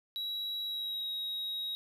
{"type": "tone with pitch glide", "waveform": "triangle", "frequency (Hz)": [3884, 3802], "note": ["B7", "A#7"], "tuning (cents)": [-30, 33], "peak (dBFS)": -33, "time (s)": [0.16, 1.75], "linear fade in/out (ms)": 0, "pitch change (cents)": -37, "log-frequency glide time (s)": [0.65, 1.1], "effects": []}